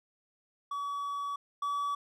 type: tone pair in turn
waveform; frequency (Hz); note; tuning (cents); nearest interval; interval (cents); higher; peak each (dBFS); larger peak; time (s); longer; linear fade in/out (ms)
triangle; 1137 / 1143.5; C#6 / D6; +44 / -47; unison; 9; second; -31 / -28; second; 0.71-1.36 / 1.62-1.95; first; 5
effects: none